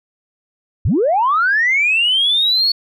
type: linear sweep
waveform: sine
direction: up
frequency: 59.6 to 4435 Hz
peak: -11 dBFS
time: 0.85-2.72 s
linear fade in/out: 5 ms
effects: tanh soft clip ceiling -7 dBFS